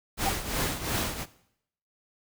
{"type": "noise with tremolo", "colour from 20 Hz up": "pink", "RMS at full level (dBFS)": -27, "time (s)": [0.17, 1.26], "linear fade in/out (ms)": 50, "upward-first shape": "triangle", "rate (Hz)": 2.8, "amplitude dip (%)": 75}
{"type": "tone with exponential growth", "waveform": "sine", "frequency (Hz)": 784, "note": "G5", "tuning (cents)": 0, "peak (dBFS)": -21, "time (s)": [0.2, 0.29], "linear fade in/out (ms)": 5, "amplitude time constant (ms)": 19}
{"effects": ["noise-tail reverb RT60 0.7 s tail -17 dB re dry"]}